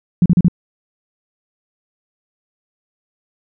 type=tone bursts; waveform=sine; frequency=175.4 Hz; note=F3; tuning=8 cents sharp; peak=-7 dBFS; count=4; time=0.22-0.483 s; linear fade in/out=2 ms; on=38 ms; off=37 ms; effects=none